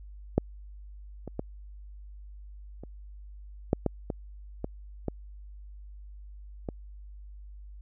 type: clicks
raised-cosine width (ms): 2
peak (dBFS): -8 / -24 / -17 / -28 / -9 / -12 / -17 / -18 / -16 / -19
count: 10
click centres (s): 0.38 / 1.277 / 1.394 / 2.836 / 3.731 / 3.863 / 4.102 / 4.644 / 5.083 / 6.688
effects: added 50 Hz sine -43 dBFS peak until 7.81 s